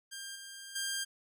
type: tone with level steps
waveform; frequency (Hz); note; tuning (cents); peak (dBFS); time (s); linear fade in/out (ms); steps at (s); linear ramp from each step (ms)
10% pulse; 1597; G6; +32; -33 / -37 / -25; 0.11-1.05; 20; 0.35 / 0.75; 10
effects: none